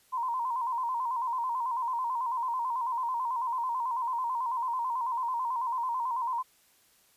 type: tone with vibrato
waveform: sine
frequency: 980 Hz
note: B5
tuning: 14 cents flat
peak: -28 dBFS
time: 0.12-6.43 s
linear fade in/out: 20 ms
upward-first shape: square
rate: 9.1 Hz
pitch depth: 80 cents each way
effects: white hiss -64 dBFS RMS until 7.16 s + resampled to 32000 Hz